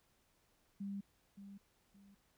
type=tone with echo; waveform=sine; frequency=198.9 Hz; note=G3; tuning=25 cents sharp; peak=-40 dBFS; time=0.8-1.01 s; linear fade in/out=10 ms; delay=570 ms; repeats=2; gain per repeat=-10 dB; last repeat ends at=2.15 s; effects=pink hiss -75 dBFS RMS until 2.37 s